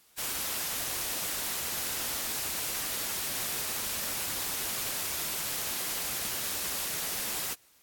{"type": "noise", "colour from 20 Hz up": "white", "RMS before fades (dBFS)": -33, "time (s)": [0.17, 7.55], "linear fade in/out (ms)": 20, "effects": ["white hiss -62 dBFS RMS until 7.82 s", "AAC 64 kbps"]}